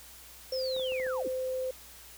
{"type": "tone with pitch glide", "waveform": "sine", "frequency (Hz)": [520, 515.8], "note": ["C5", "C5"], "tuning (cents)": [-11, -25], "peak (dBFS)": -30, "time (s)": [0.52, 1.71], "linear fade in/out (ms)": 5, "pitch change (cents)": -14, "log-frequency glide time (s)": [0.77, 0.88]}
{"type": "linear sweep", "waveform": "sine", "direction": "down", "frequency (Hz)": [5490, 210.6], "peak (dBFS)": -36, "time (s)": [0.52, 1.28], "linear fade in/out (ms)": 5}
{"type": "clicks", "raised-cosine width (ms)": 1, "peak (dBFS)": -33, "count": 5, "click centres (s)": [0.765, 0.796, 0.921, 1, 1.066]}
{"effects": ["added 60 Hz sine -58 dBFS peak until 2.17 s", "white hiss -51 dBFS RMS until 2.17 s"]}